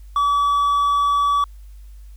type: tone with hard clipping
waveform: sine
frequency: 1145 Hz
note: D6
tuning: 44 cents flat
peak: -16 dBFS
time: 0.16-1.44 s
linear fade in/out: 2 ms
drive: 3 dB
effects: added 50 Hz sine -37 dBFS peak until 2.16 s + white hiss -60 dBFS RMS until 2.16 s